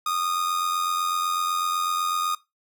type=tone with amplitude modulation; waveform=45% pulse; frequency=1232 Hz; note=D#6; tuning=17 cents flat; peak=-21 dBFS; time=0.06-2.35 s; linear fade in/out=5 ms; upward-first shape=sine; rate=88 Hz; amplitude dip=55%; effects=noise-tail reverb RT60 0.2 s tail -18 dB re dry

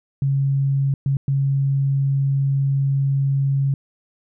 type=tone bursts at uneven times; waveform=sine; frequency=137.6 Hz; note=C#3; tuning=12 cents flat; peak=-16 dBFS; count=3; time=0.22-0.94 / 1.06-1.17 / 1.28-3.74 s; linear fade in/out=2 ms; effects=none

